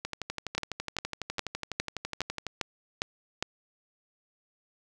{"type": "two click trains", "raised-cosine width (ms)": 0.2, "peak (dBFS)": [-16, -11], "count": [30, 8], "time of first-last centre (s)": [[0.05, 2.467], [0.58, 3.426]], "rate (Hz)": [12, 2.46], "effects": []}